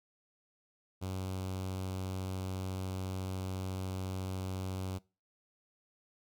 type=tone with notch filter; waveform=sawtooth; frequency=94 Hz; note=F#2; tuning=28 cents sharp; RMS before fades=-38 dBFS; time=1.01-4.99 s; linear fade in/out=20 ms; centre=1800 Hz; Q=1.5; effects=noise-tail reverb RT60 0.3 s tail -22 dB re dry